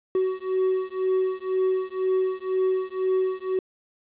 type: beating tone pair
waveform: triangle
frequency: 374 / 376 Hz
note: F#4 / F#4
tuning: +19 / +28 cents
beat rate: 2 Hz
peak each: -23 dBFS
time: 0.15-3.59 s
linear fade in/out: 2 ms
effects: resampled to 8000 Hz + 9-bit